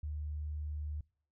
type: tone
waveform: sine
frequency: 75.1 Hz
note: D2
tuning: 39 cents sharp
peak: -36 dBFS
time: 0.03-1.01 s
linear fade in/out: 5 ms
effects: noise-tail reverb RT60 0.5 s tail -25 dB re dry